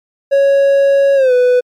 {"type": "tone with pitch glide", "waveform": "triangle", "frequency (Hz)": [554.4, 496.8], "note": ["C#5", "B4"], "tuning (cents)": [0, 10], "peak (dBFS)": -5, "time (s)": [0.31, 1.61], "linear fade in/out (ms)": 20, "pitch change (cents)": -190, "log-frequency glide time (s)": [1.15, 1.33], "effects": ["MP3 96 kbps"]}